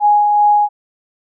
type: tone with tremolo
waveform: sine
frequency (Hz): 830.6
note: G#5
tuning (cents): 0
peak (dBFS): -7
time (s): 0-0.69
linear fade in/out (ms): 50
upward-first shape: sine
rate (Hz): 2.6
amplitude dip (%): 30
effects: none